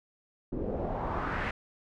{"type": "noise with low-pass filter sweep", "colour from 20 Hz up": "pink", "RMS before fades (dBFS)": -33, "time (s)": [0.52, 1.51], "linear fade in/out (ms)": 5, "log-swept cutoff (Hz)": [360, 2100], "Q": 2.3, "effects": []}